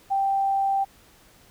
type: tone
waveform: sine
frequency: 784 Hz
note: G5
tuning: in tune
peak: -20 dBFS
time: 0.1-0.85 s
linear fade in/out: 20 ms
effects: pink hiss -55 dBFS RMS until 1.5 s